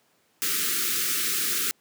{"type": "band-stop noise", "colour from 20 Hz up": "white", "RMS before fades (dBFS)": -26, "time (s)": [0.42, 1.71], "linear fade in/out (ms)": 0, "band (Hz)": [460, 1200], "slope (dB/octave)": 96, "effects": ["pink hiss -65 dBFS RMS until 1.8 s", "high-pass 200 Hz 12 dB/octave"]}